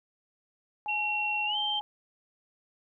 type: tone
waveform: sine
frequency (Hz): 841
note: G#5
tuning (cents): +22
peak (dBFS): -33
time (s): 0.86-1.81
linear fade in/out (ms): 0
type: tone with pitch glide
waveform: sine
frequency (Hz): 2731 to 3137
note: F7 to G7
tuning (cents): -39 to +1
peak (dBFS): -28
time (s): 0.88-1.8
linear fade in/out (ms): 10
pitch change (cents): +240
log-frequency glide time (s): 1.46-1.57
effects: none